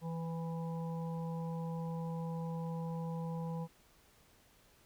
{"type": "harmonic tone with a mistuned harmonic", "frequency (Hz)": 164.81, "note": "E3", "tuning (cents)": 0, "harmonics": [1, 3, 5, 6], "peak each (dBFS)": [-37, -46, -50, -51], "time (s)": [0.01, 3.68], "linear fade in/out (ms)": 50, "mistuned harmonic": 3, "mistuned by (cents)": 15, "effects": ["pink hiss -66 dBFS RMS until 4.85 s"]}